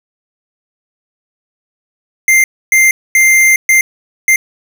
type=tone bursts at uneven times; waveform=square; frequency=2095 Hz; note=C7; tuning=2 cents sharp; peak=-6 dBFS; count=5; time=2.28-2.44 / 2.72-2.91 / 3.15-3.56 / 3.69-3.81 / 4.28-4.36 s; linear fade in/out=2 ms; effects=none